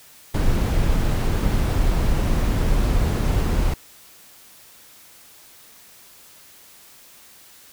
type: noise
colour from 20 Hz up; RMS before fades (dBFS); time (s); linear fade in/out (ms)
brown; -19; 0.34-3.74; 5
effects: white hiss -48 dBFS RMS until 7.72 s